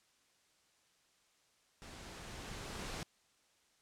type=noise with level ramp; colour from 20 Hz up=pink; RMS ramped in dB=-52 to -42 dBFS; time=1.82-3.03 s; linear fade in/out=0 ms; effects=white hiss -72 dBFS RMS until 3.81 s + low-pass 8000 Hz 12 dB/octave